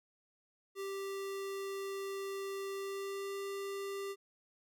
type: tone with pitch glide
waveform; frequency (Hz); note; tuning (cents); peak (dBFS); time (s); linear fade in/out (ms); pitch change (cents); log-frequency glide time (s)
square; 392 to 395.4; G4 to G4; 0 to +15; -39; 0.75-4.16; 50; +15; 2.74-3.36
effects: none